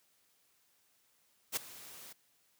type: noise with ADSR envelope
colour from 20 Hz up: white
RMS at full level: -32 dBFS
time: 1.52-2.13 s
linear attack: 45 ms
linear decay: 11 ms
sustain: -19 dB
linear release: 7 ms
effects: white hiss -72 dBFS RMS until 2.59 s + high-pass 80 Hz 12 dB/octave